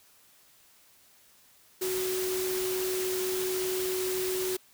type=tone in noise; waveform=sine; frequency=371.7 Hz; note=F#4; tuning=8 cents sharp; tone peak=-29 dBFS; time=1.81-4.57 s; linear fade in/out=10 ms; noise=white; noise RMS=-35 dBFS; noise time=1.81-4.57 s; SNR=+3 dB; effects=white hiss -60 dBFS RMS until 4.73 s